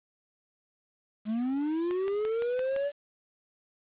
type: linear sweep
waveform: triangle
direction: up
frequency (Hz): 207.7 to 582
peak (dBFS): -25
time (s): 1.25-2.92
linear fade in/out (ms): 50
type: click train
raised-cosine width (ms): 0.3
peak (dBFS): -24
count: 6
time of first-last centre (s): 1.91-2.763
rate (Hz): 5.86
effects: resampled to 8000 Hz + 9-bit